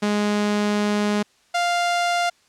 sawtooth tone pair in turn, 207.7 / 698.6 Hz, G#3 / F5, 0 / 0 cents, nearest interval octave + major sixth, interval 2100 cents, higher second, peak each -15 dBFS, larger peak neither, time 0.02-1.23 / 1.54-2.3 s, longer first, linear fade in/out 10 ms, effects white hiss -59 dBFS RMS until 2.48 s + low-pass 7000 Hz 12 dB/octave

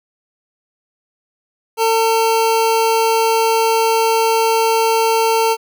square tone pair together, 450 / 900 Hz, A4 / A5, +39 / +39 cents, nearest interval octave, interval 1200 cents, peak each -16 dBFS, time 1.77-5.57 s, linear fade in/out 50 ms, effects none

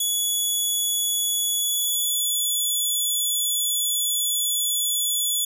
10% pulse tone with pitch glide, 3400 to 3432 Hz, G#7 to A7, +40 to -44 cents, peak -14 dBFS, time 0-5.45 s, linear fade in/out 5 ms, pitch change +16 cents, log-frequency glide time 1.59-2.2 s, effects none

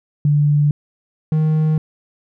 sine / triangle tone pair in turn, 146.83 / 155.9 Hz, D3 / D#3, 0 / +4 cents, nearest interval minor second, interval 104 cents, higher second, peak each -11 dBFS, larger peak neither, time 0.25-0.71 / 1.32-1.78 s, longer neither, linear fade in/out 2 ms, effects none

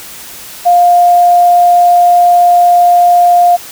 sine tone, 704 Hz, F5, 14 cents sharp, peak -3 dBFS, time 0.65-3.57 s, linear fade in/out 20 ms, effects white hiss -29 dBFS RMS until 3.71 s

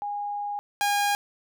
sine / sawtooth tone pair in turn, 820 / 814.8 Hz, G#5 / G#5, -22 / -33 cents, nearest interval unison, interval 11 cents, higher first, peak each -28 / -18 dBFS, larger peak second, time 0.02-0.59 / 0.81-1.15 s, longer first, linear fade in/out 0 ms, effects none

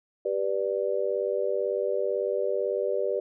sine chord, G major, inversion none, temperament just, 392 / 490 / 588 Hz, G4 / B4 / D5, 0 / -14 / +2 cents, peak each -29 dBFS, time 0.25-3.2 s, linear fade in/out 5 ms, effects none

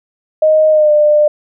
sine tone with pitch glide, 622.3 to 598.7 Hz, D#5 to D5, 0 to +33 cents, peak -6 dBFS, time 0.42-1.28 s, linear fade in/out 5 ms, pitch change -67 cents, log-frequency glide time 0.7-0.92 s, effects none

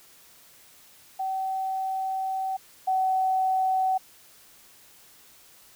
sine tone pair in turn, 764 / 755.7 Hz, G5 / F#5, -45 / +36 cents, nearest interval unison, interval 19 cents, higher first, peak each -26 / -21 dBFS, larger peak second, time 1.19-2.57 / 2.87-3.98 s, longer first, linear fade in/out 10 ms, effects white hiss -54 dBFS RMS until 5.75 s

